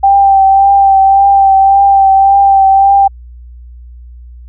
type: tone with vibrato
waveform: sine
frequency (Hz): 784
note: G5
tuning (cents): 0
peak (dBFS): -3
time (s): 0.03-3.08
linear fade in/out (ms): 10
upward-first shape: triangle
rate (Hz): 1.8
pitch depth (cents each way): 26
effects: added 60 Hz sine -29 dBFS peak until 4.48 s